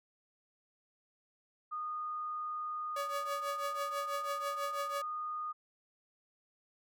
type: tone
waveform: sine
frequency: 1230 Hz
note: D#6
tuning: 20 cents flat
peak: -36 dBFS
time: 1.71-5.53 s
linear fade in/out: 20 ms
type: tone with tremolo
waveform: sawtooth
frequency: 566 Hz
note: C#5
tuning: 36 cents sharp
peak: -31 dBFS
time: 2.96-5.02 s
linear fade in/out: 5 ms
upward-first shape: triangle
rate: 6.1 Hz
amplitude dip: 90%
effects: none